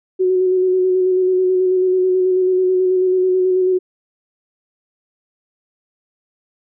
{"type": "tone with vibrato", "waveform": "sine", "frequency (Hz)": 370, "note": "F#4", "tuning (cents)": 0, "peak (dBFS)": -12, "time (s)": [0.19, 3.79], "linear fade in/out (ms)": 20, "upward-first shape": "square", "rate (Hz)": 9.2, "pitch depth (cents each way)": 17, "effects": []}